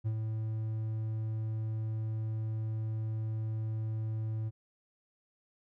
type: tone with ADSR envelope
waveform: triangle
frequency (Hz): 110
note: A2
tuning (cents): 0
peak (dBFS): -26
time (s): 0.04-4.51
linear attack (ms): 27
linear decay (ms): 66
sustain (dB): -4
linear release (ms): 34
effects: none